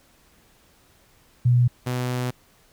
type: tone pair in turn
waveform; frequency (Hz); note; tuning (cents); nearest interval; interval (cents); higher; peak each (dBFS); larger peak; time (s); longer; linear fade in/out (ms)
sine / sawtooth; 122.4 / 125.04; B2 / B2; -15 / +22; unison; 37; second; -14 / -20; first; 1.45-1.68 / 1.86-2.31; second; 10
effects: pink hiss -58 dBFS RMS until 2.72 s